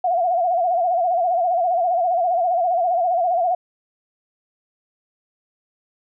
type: tone with vibrato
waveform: sine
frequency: 704 Hz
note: F5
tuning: 14 cents sharp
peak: -16 dBFS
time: 0.04-3.55 s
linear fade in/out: 5 ms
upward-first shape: sine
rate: 15 Hz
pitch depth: 95 cents each way
effects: none